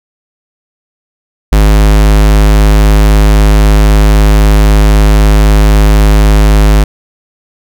square tone, 51.91 Hz, G#1, in tune, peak -3 dBFS, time 1.52-6.84 s, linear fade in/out 5 ms, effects none

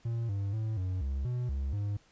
triangle tone with pitch steps, 116.1 / 99.4 / 109.9 / 92.5 / 68 / 123.3 / 68.3 / 102.1 Hz, A#2 / G2 / A2 / F#2 / C#2 / B2 / C#2 / G#2, -7 / +25 / -2 / 0 / -33 / -2 / -25 / -29 cents, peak -28 dBFS, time 0.05-1.97 s, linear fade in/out 5 ms, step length 240 ms, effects pink hiss -64 dBFS RMS until 2.11 s + resampled to 16000 Hz

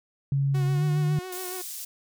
sine tone with pitch glide, 138.59 to 149.4 Hz, C#3 to D3, 0 to +30 cents, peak -21 dBFS, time 0.32-1.19 s, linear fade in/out 2 ms, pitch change +130 cents, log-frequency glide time 0.71-0.82 s
sawtooth tone with vibrato, 367.2 Hz, F#4, 13 cents flat, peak -31 dBFS, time 0.54-1.62 s, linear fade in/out 10 ms, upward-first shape sine, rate 7.2 Hz, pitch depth 34 cents each way
pink high-pass noise, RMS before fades -37 dBFS, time 1.32-1.85 s, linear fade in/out 5 ms, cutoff 6800 Hz, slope 12 dB/octave
effects none

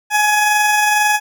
20% pulse tone with amplitude modulation, 841 Hz, G#5, 22 cents sharp, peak -6 dBFS, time 0.1-1.2 s, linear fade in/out 50 ms, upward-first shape sine, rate 22.1 Hz, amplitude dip 25%, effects none

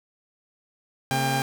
sawtooth tone cluster, 134.7 / 230.8 / 798 Hz, C#3 / A#3 / G5, -49 / -17 / +31 cents, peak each -22 / -29 / -21 dBFS, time 1.11-1.42 s, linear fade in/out 0 ms, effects 8-bit

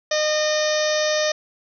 harmonic tone with a mistuned harmonic, 611 Hz, D#5, 32 cents flat, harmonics 1 / 2 / 3 / 4 / 5 / 6 / 7 / 8 / 9 / 10, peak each -20 / -32 / -27 / -34 / -35 / -30 / -35 / -33 / -31 / -30 dBFS, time 0.11-1.32 s, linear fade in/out 5 ms, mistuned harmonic 10, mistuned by -23 cents, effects none

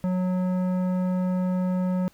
sine tone with tanh clipping, 183.2 Hz, F#3, 17 cents flat, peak -24 dBFS, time 0.04-2.08 s, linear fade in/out 0 ms, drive 13 dB, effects pink hiss -59 dBFS RMS until 2.13 s

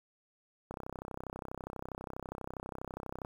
click train, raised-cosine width 1 ms, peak -26 dBFS, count 83, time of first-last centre 0.71-3.249 s, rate 32.3 Hz, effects 9-bit

